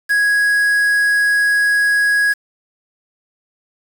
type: tone with quantisation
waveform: triangle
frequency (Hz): 1661.2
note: G#6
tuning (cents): 0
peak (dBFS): -10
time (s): 0.09-2.34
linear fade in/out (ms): 20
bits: 5
effects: none